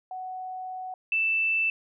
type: tone pair in turn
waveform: sine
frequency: 744 / 2651 Hz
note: F#5 / E7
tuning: +9 / +9 cents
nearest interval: octave + minor seventh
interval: 2200 cents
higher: second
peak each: -33 / -22 dBFS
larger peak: second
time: 0.11-0.94 / 1.12-1.7 s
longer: first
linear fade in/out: 2 ms
effects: none